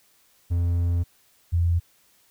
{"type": "tone pair in turn", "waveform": ["triangle", "sine"], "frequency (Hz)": [86.4, 85.51], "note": ["F2", "F2"], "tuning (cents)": [-18, -36], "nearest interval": "unison", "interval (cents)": 18, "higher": "first", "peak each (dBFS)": -18, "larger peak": "neither", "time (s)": [[0.5, 1.04], [1.52, 1.8]], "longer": "first", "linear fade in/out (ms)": 20, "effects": ["white hiss -61 dBFS RMS until 2.3 s"]}